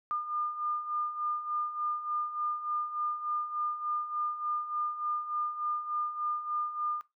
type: beating tone pair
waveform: sine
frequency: 1206 / 1209.4 Hz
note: D6 / D#6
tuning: +46 / -50 cents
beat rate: 3.4 Hz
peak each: -38 / -32 dBFS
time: 0.11-7.01 s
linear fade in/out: 0 ms
effects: noise-tail reverb RT60 0.2 s tail -17 dB re dry